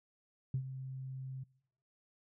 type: tone with ADSR envelope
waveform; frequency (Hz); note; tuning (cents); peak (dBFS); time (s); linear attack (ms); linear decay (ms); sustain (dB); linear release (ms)
sine; 131.8; C3; +13; -29; 0.54-1.44; 3; 77; -11; 11
effects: noise-tail reverb RT60 0.8 s tail -25 dB re dry + tanh soft clip ceiling -26 dBFS